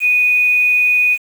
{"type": "tone with quantisation", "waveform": "sine", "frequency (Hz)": 2478, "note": "D#7", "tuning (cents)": -8, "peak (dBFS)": -10, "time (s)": [0, 1.18], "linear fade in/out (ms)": 50, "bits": 6, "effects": []}